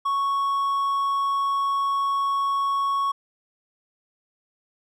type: tone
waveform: triangle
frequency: 1108.7 Hz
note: C#6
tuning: in tune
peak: -19 dBFS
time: 0.05-3.12 s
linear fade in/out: 10 ms
effects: none